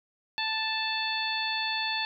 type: harmonic tone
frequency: 880 Hz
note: A5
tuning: in tune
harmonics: 1 / 2 / 3 / 4 / 5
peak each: -34 / -34 / -34 / -34 / -34 dBFS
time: 0.38-2.05 s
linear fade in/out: 0 ms
effects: none